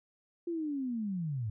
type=linear sweep; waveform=sine; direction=down; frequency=349.2 to 100.8 Hz; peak=-32 dBFS; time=0.47-1.5 s; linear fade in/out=5 ms; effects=none